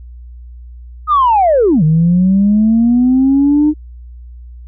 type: linear two-way sweep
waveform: sine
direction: down then up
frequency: 1268 to 152 to 306.5 Hz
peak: -6 dBFS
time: 1.07-3.74 s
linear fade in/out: 50 ms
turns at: 1.83 s
effects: tanh soft clip ceiling -3 dBFS + added 60 Hz sine -30 dBFS peak until 4.67 s